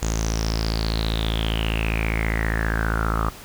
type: tone with low-pass filter sweep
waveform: sawtooth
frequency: 55 Hz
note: A1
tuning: in tune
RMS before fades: -23 dBFS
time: 0.02-3.3 s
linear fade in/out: 5 ms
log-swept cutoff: 6900 to 1200 Hz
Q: 9.4
effects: pink hiss -41 dBFS RMS until 3.44 s